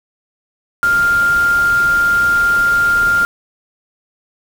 sine tone in noise, 1400 Hz, F6, 4 cents sharp, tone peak -10 dBFS, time 0.83-3.25 s, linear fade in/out 0 ms, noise pink, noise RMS -28 dBFS, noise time 0.83-3.25 s, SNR +15 dB, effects none

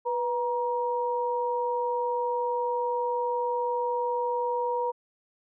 sine tone pair together, 491.4 / 946 Hz, B4 / A#5, -9 / +25 cents, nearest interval major seventh, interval 1134 cents, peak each -28 dBFS, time 0.05-4.92 s, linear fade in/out 20 ms, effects none

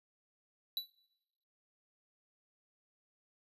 square tone with exponential decay, 3951 Hz, B7, in tune, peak -31 dBFS, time 0.77-0.9 s, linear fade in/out 1 ms, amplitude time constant 27 ms, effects noise-tail reverb RT60 0.9 s tail -23 dB re dry + resampled to 32000 Hz

